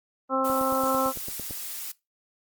harmonic tone, 264.4 Hz, C4, 18 cents sharp, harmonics 1 / 2 / 3 / 4 / 5, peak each -29 / -27 / -31 / -29 / -27 dBFS, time 0.29-1.13 s, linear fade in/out 50 ms
blue noise, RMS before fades -35 dBFS, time 0.44-1.92 s, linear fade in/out 10 ms
click train, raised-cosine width 2 ms, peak -25 dBFS, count 10, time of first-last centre 0.5-1.509 s, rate 8.92 Hz
effects noise-tail reverb RT60 0.2 s tail -19 dB re dry + Opus 24 kbps

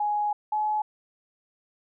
sine tone pair in turn, 834 / 850.5 Hz, G#5 / G#5, +7 / +41 cents, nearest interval unison, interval 34 cents, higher second, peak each -23 dBFS, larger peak neither, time 0-0.33 / 0.52-0.82 s, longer first, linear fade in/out 5 ms, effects none

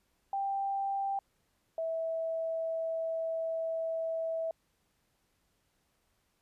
sine tone pair in turn, 788 / 652.5 Hz, G5 / E5, +9 / -18 cents, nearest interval minor third, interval 327 cents, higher first, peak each -30 / -31 dBFS, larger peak first, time 0.33-1.19 / 1.78-4.51 s, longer second, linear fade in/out 2 ms, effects pink hiss -75 dBFS RMS until 6.41 s + resampled to 32000 Hz

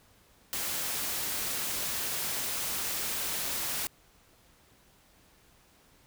white noise, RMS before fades -33 dBFS, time 0.53-3.87 s, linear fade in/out 0 ms, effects pink hiss -62 dBFS RMS until 6.06 s

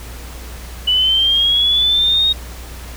sine linear sweep, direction up, 2960 to 3754 Hz, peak -11 dBFS, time 0.87-2.33 s, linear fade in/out 10 ms, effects added 60 Hz sine -30 dBFS peak until 2.96 s + pink hiss -36 dBFS RMS until 2.96 s

